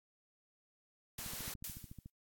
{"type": "noise", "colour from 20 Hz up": "white", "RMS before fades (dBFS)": -44, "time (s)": [1.18, 1.54], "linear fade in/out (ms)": 5}
{"type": "click train", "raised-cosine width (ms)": 5, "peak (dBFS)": -37, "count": 13, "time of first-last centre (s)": [1.19, 2.06], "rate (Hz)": 13.8}
{"type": "noise with exponential decay", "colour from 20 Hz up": "blue", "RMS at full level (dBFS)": -40, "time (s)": [1.64, 2.1], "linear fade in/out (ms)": 2, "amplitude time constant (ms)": 100}
{"effects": ["AAC 64 kbps"]}